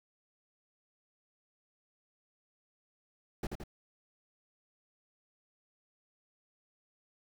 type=noise with echo; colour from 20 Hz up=brown; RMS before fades=-35 dBFS; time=3.43-3.47 s; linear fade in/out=5 ms; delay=84 ms; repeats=2; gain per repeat=-4 dB; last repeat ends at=3.638 s; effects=none